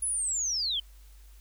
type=linear sweep; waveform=sine; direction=down; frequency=10548 to 3000 Hz; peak=-27 dBFS; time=0.02-0.8 s; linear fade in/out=5 ms; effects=added 50 Hz sine -49 dBFS peak until 1.4 s + white hiss -62 dBFS RMS until 1.4 s